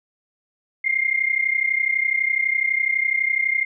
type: tone pair together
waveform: sine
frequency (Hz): 2100 / 2132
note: C7 / C7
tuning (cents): +6 / +32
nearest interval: unison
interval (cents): 26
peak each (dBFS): -21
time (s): 0.84-3.65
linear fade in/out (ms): 10
effects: none